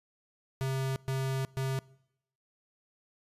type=tone bursts at uneven times; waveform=square; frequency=133.3 Hz; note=C3; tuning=33 cents sharp; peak=-30 dBFS; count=3; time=0.61-0.96 / 1.08-1.45 / 1.57-1.79 s; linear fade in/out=0 ms; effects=noise-tail reverb RT60 0.8 s tail -23 dB re dry + resampled to 32000 Hz